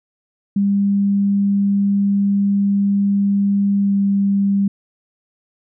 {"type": "tone with pitch glide", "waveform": "sine", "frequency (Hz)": [199.9, 198.63], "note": ["G3", "G3"], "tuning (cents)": [34, 23], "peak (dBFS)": -13, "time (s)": [0.56, 4.68], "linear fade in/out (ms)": 5, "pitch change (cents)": -11, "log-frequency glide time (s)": [3.82, 3.93], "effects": []}